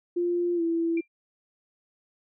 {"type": "tone with pitch glide", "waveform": "sine", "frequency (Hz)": [349.2, 332.9], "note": ["F4", "E4"], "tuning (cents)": [0, 17], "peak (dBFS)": -23, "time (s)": [0.16, 1.01], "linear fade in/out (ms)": 10, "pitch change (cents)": -83, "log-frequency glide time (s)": [0.55, 0.62]}
{"type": "tone with exponential decay", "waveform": "sine", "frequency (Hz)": 2372, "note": "D7", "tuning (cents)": 17, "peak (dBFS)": -33, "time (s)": [0.97, 1.08], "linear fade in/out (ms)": 5, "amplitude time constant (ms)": 22}
{"effects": []}